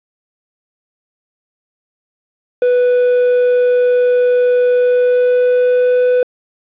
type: tone with pitch glide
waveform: triangle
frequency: 493.9 to 497.9 Hz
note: B4 to B4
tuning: 0 to +14 cents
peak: -7 dBFS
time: 2.62-6.23 s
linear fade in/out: 2 ms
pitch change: +14 cents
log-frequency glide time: 4.71-6.03 s
effects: resampled to 8000 Hz + 7-bit